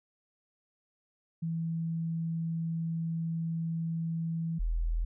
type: tone pair in turn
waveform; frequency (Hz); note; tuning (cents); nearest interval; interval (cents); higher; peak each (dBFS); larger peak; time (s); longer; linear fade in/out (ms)
sine; 164.5 / 41.22; E3 / E1; -3 / +1; 2 octaves; 2396; first; -30 / -27; second; 1.42-4.59 / 4.59-5.05; first; 10
effects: none